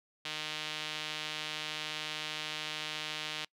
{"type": "tone with band-pass filter", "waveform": "sawtooth", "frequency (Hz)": 153.5, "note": "D#3", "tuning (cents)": -23, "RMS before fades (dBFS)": -39, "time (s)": [0.25, 3.45], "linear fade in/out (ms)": 5, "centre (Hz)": 3300, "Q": 1.9, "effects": ["noise-tail reverb RT60 0.1 s tail -25 dB re dry"]}